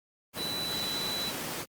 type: tone in noise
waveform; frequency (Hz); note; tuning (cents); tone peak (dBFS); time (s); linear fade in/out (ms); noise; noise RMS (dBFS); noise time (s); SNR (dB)
sine; 3971; B7; +9; -32; 0.36-1.33; 50; pink; -35; 0.33-1.66; 0
effects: high-pass 150 Hz 12 dB/octave + Opus 32 kbps